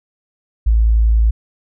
sine tone, 55.4 Hz, A1, 13 cents sharp, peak -9 dBFS, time 0.66-1.31 s, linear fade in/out 10 ms, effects none

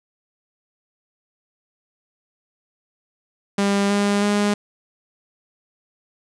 sawtooth tone with pitch steps, 200 / 202.8 / 205.6 Hz, G3 / G#3 / G#3, +35 / -41 / -17 cents, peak -13 dBFS, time 3.58-4.54 s, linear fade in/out 5 ms, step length 320 ms, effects resampled to 22050 Hz + 8-bit

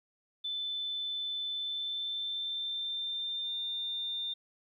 sine tone with pitch glide, 3520 to 3600 Hz, A7 to A7, 0 to +39 cents, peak -33 dBFS, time 0.44-4.34 s, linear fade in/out 10 ms, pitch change +39 cents, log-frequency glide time 1.51-3.52 s, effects 12-bit

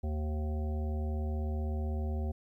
harmonic tone, 76.3 Hz, D#2, 33 cents flat, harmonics 1 / 3 / 5 / 7 / 9 / 10, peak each -31 / -41 / -45 / -48 / -50 / -51 dBFS, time 0.03-2.32 s, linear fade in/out 10 ms, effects 12-bit

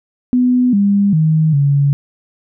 sine tone with pitch steps, 249.3 / 200.9 / 157.4 / 141.5 Hz, B3 / G3 / D#3 / C#3, +16 / +43 / +20 / +36 cents, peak -9 dBFS, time 0.33-1.93 s, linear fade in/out 0 ms, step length 400 ms, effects none

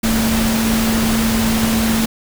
sine tone in noise, 223.9 Hz, A3, 30 cents sharp, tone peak -15 dBFS, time 0.03-2.06 s, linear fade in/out 10 ms, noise pink, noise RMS -20 dBFS, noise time 0.03-2.06 s, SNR +2 dB, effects none

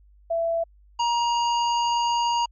sine / square tone pair in turn, 667 / 945.5 Hz, E5 / A#5, +20 / +24 cents, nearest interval tritone, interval 604 cents, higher second, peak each -21 dBFS, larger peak neither, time 0.3-0.64 / 0.99-2.46 s, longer second, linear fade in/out 10 ms, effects added 50 Hz sine -51 dBFS peak until 2.51 s + MP3 32 kbps

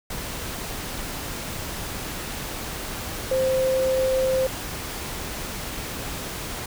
sine tone in noise, 523 Hz, C5, 1 cent flat, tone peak -19 dBFS, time 3.31-4.47 s, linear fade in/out 5 ms, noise pink, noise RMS -32 dBFS, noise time 0.1-6.66 s, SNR +10 dB, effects none

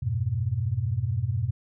sine chord, F diminished, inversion none, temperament equal with one note detuned, 88.27 / 103.83 / 123.47 Hz, F2 / Ab2 / Cb3, +19 / 0 / 0 cents, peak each -31 / -28 / -27 dBFS, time 0.02-1.51 s, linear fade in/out 10 ms, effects none

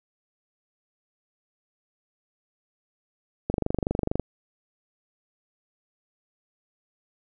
click train, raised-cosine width 2 ms, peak -11 dBFS, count 18, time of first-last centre 3.5-4.197 s, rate 24.4 Hz, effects none

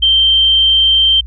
sine tone, 3136 Hz, G7, in tune, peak -7 dBFS, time 0.02-1.21 s, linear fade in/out 10 ms, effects added 60 Hz sine -25 dBFS peak until 1.26 s

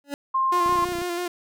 25% pulse tone with exponential growth, 283.8 Hz, C#4, 41 cents sharp, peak -20 dBFS, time 0.04-0.14 s, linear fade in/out 1 ms, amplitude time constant 20 ms
sine tone, 1058 Hz, C6, 19 cents sharp, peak -19 dBFS, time 0.34-0.85 s, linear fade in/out 10 ms
sawtooth tone with vibrato, 350.8 Hz, F4, 8 cents sharp, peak -22 dBFS, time 0.52-1.28 s, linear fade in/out 5 ms, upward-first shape square, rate 6.1 Hz, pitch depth 25 cents each way
clicks, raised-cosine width 3 ms, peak -25 dBFS, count 12, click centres 0.661 / 0.694 / 0.725 / 0.757 / 0.789 / 0.824 / 0.856 / 0.889 / 0.921 / 0.954 / 0.986 / 1.018 s
effects none

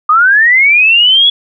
sine linear sweep, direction up, 1196 to 3399 Hz, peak -4 dBFS, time 0.09-1.3 s, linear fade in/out 5 ms, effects none

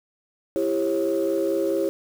sine tone cluster, 332.6 / 397.2 / 542 Hz, E4 / G4 / C#5, +16 / +23 / -39 cents, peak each -24 dBFS, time 0.56-1.89 s, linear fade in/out 0 ms, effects tanh soft clip ceiling -14 dBFS + 7-bit

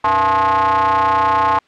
square ring-modulated tone, 98 Hz, G2, in tune, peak -10 dBFS, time 0.04-1.59 s, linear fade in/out 5 ms, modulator 965 Hz, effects white hiss -55 dBFS RMS until 1.67 s + low-pass 3000 Hz 12 dB/octave

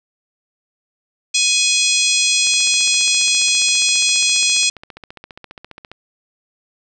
harmonic tone, 836 Hz, G#5, 11 cents sharp, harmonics 3 / 4 / 5 / 6 / 7 / 8 / 9 / 10, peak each -19 / -20 / -21 / -22 / -22 / -23 / -24 / -24 dBFS, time 1.34-4.7 s, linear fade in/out 10 ms
click train, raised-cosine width 0.3 ms, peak -19 dBFS, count 52, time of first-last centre 2.47-5.916 s, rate 14.8 Hz
effects none

